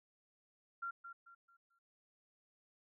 sine tone with echo, 1380 Hz, F6, 21 cents flat, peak -39 dBFS, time 0.82-0.91 s, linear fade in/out 10 ms, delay 220 ms, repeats 4, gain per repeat -9 dB, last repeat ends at 1.79 s, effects none

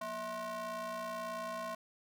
square ring-modulated tone, 207.7 Hz, G#3, in tune, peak -36 dBFS, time 0.01-1.75 s, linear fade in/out 5 ms, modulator 860 Hz, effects none

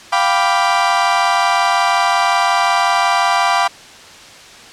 35% pulse chord, G dominant seventh, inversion third, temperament equal, 698.5 / 784 / 987.8 / 1174.7 Hz, F5 / G5 / B5 / D6, 0 / 0 / 0 / 0 cents, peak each -16 dBFS, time 0.12-3.68 s, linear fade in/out 10 ms, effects white hiss -38 dBFS RMS until 4.72 s + low-pass 6000 Hz 12 dB/octave

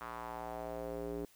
square tone with band-pass filter sweep, 58.27 Hz, A#1, in tune, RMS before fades -42 dBFS, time 0.01-1.25 s, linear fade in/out 0 ms, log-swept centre 1200 to 370 Hz, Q 2.7, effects white hiss -65 dBFS RMS until 1.35 s

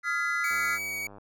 triangle chord, F half-diminished seventh, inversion third, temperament just, 1257.2 / 1396.9 / 1676.3 / 2012 Hz, Eb6 / F6 / Ab6 / Cb7, +18 / 0 / +16 / +32 cents, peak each -34 / -28 / -34 / -28 dBFS, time 0.03-0.79 s, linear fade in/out 50 ms
45% pulse tone with vibrato, 2265 Hz, C#7, 37 cents sharp, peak -31 dBFS, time 0.44-1.07 s, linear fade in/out 2 ms, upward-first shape sine, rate 3.3 Hz, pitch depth 9 cents each way
click train, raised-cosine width 1 ms, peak -34 dBFS, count 69, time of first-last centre 0.51-1.183 s, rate 101 Hz
effects none

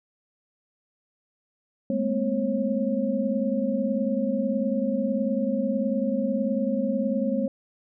sine tone cluster, 205.9 / 224.3 / 255.1 / 543 Hz, G#3 / A3 / C4 / C#5, -15 / +34 / -44 / -36 cents, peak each -28 dBFS, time 1.9-7.48 s, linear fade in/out 2 ms, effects none

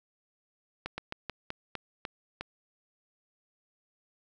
slowing click train, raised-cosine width 0.3 ms, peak -19 dBFS, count 8, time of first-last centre 0.86-2.41 s, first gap 120 ms, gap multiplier 1.2, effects none

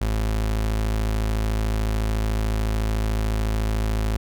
35% pulse tone, 53.8 Hz, A1, 38 cents flat, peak -19 dBFS, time 0.01-4.17 s, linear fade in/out 5 ms, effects none

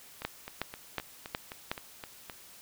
two click trains, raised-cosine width 0.3 ms, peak -24 / -15 dBFS, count 9 / 5, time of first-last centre 0.22-2.298 / 0.25-1.715 s, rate 3.85 / 2.73 Hz, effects white hiss -53 dBFS RMS until 2.61 s

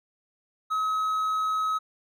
triangle tone, 1278 Hz, D#6, 46 cents sharp, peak -22 dBFS, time 0.7-1.79 s, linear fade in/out 20 ms, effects none

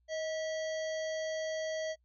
harmonic tone with a mistuned harmonic, 650 Hz, E5, 24 cents flat, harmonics 1 / 3 / 5 / 7 / 9 / 10, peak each -34 / -44 / -48 / -51 / -53 / -54 dBFS, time 0.08-1.96 s, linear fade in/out 50 ms, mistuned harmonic 1, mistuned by -50 cents, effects noise-tail reverb RT60 0.1 s tail -25 dB re dry + added 60 Hz sine -69 dBFS peak until 2.04 s

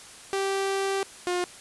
sawtooth tone pair in turn, 390.4 / 356.7 Hz, G4 / F4, -7 / +37 cents, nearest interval major second, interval 156 cents, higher first, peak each -21 dBFS, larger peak neither, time 0.33-1.03 / 1.27-1.44 s, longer first, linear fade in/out 0 ms, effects white hiss -46 dBFS RMS until 1.6 s + resampled to 24000 Hz

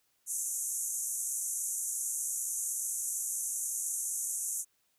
pink band-pass noise, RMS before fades -35 dBFS, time 0.26-4.65 s, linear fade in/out 50 ms, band 6200 to 12000 Hz, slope 96 dB/octave, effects white hiss -74 dBFS RMS until 4.98 s

